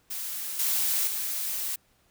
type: noise with level steps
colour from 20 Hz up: blue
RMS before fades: -34 / -26 / -31 dBFS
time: 0.1-1.76 s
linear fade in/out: 10 ms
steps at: 0.59 / 1.07 s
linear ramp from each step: 5 ms
effects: pink hiss -66 dBFS RMS until 2.1 s